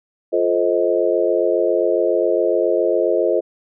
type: chord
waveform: sine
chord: F dominant seventh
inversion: none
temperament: just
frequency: 349.2 / 436.5 / 523.8 / 628.6 Hz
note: F4 / A4 / C5 / Eb5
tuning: 0 / -14 / +2 / +18 cents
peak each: -20 dBFS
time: 0.32-3.41 s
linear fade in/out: 20 ms
effects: none